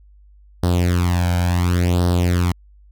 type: tone with flanger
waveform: sawtooth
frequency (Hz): 88.3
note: F2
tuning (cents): +20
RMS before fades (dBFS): -17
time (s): 0.63-2.52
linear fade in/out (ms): 5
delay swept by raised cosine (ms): 0.21 to 1.31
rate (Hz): 0.7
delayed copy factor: +0.8
effects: added 50 Hz sine -45 dBFS peak until 2.91 s